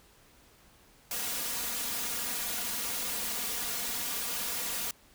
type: noise with comb filter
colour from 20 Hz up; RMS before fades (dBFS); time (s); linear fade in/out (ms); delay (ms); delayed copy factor
white; -34; 1.11-4.91; 2; 4.2; +1
effects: pink hiss -60 dBFS RMS until 5.14 s